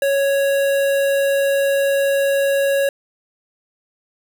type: tone with notch filter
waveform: square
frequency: 554.4 Hz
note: C#5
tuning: in tune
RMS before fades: -17 dBFS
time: 0.02-2.89 s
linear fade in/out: 2 ms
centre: 5400 Hz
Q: 1.2
effects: none